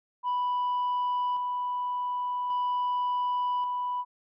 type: tone with tremolo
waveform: sine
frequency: 987.8 Hz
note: B5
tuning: in tune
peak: -23 dBFS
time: 0.23-4.05 s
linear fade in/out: 50 ms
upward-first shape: square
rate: 0.44 Hz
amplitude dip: 35%
effects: tanh soft clip ceiling -24 dBFS